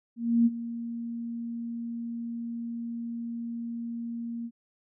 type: tone with ADSR envelope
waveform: sine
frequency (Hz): 233.5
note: A#3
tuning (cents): +3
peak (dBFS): -17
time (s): 0.16-4.51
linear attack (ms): 300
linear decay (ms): 33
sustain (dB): -15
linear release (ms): 56
effects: none